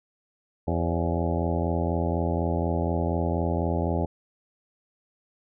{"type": "harmonic tone with a mistuned harmonic", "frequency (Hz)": 84.1, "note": "E2", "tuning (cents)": 35, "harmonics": [1, 2, 3, 4, 5, 6, 7, 8, 9, 10], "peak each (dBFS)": [-27, -30, -32, -33, -34, -35, -35, -36, -37, -37], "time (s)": [0.67, 4.06], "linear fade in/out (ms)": 10, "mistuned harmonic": 6, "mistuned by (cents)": 83, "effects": []}